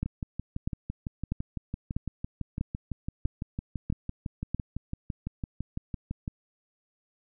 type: two click trains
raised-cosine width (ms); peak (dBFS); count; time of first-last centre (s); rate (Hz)
5; -16 / -20; 8 / 38; 0.03-4.546 / 0.06-6.278; 1.55 / 5.95
effects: none